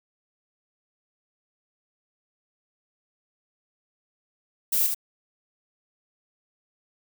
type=noise with echo; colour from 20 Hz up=violet; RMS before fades=-23 dBFS; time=4.72-4.87 s; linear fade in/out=10 ms; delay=77 ms; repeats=1; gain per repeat=-4 dB; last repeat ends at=4.947 s; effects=none